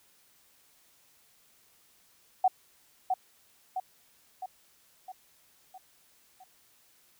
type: tone with echo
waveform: sine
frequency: 749 Hz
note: F#5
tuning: 21 cents sharp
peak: -19 dBFS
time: 2.44-2.48 s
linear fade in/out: 5 ms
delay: 660 ms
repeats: 6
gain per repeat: -5 dB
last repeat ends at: 6.44 s
effects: white hiss -64 dBFS RMS until 7.19 s